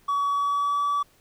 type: tone with pitch glide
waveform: triangle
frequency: 1133 to 1148.8 Hz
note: C#6 to D6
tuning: +37 to -39 cents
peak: -19 dBFS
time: 0.08-1.03 s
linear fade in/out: 10 ms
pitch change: +24 cents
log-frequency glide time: 0.29-0.83 s
effects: tanh soft clip ceiling -16 dBFS + pink hiss -60 dBFS RMS until 1.2 s